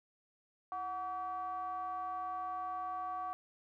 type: ring-modulated tone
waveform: triangle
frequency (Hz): 202.6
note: G#3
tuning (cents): -43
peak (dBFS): -32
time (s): 0.72-3.33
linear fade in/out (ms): 0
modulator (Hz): 939
effects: none